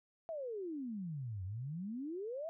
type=exponential two-way sweep; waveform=sine; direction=down then up; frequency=678 to 89.4 to 678 Hz; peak=-39 dBFS; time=0.29-2.49 s; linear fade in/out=0 ms; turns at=1.44 s; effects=none